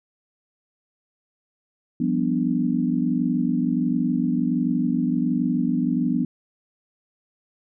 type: chord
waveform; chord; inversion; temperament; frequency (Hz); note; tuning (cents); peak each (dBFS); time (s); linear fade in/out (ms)
sine; G dominant seventh; third; equal; 174.61 / 196 / 246.9 / 293.7; F3 / G3 / B3 / D4; 0 / 0 / 0 / 0; -26 / -28 / -22 / -26; 2-6.25; 5
effects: none